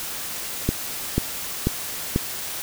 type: click train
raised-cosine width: 3 ms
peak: -6 dBFS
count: 4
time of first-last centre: 0.69-2.161 s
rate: 2.04 Hz
effects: white hiss -31 dBFS RMS until 2.62 s